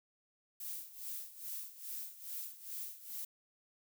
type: noise with tremolo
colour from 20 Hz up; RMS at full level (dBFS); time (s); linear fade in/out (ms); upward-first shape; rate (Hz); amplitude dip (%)
violet; -42; 0.6-3.25; 5; sine; 2.4; 80
effects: none